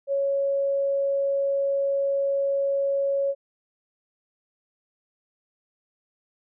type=tone; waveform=sine; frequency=554.4 Hz; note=C#5; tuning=in tune; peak=-21 dBFS; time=0.07-3.35 s; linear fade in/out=50 ms; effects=none